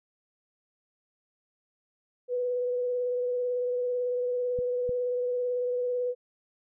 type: tone with vibrato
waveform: sine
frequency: 493.9 Hz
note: B4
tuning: in tune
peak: -26 dBFS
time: 2.28-6.15 s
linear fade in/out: 50 ms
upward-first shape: triangle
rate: 18 Hz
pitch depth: 21 cents each way
type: clicks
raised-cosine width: 5 ms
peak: -27 dBFS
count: 2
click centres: 4.589 / 4.893 s
effects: none